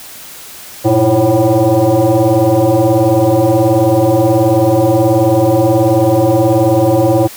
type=tone with frequency modulation; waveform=sine; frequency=100.7 Hz; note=G2; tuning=47 cents sharp; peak=-7 dBFS; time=0.84-7.28 s; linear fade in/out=20 ms; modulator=220 Hz; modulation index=2.8; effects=white hiss -32 dBFS RMS until 7.36 s